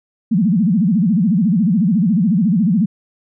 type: tone with vibrato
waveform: sine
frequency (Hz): 196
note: G3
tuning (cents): 0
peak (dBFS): -11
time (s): 0.31-2.86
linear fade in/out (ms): 10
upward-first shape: sine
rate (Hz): 14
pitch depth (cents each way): 300
effects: none